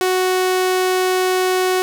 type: tone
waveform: sawtooth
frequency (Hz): 370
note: F#4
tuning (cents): 0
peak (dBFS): -11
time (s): 0.01-1.82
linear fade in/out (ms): 0
effects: none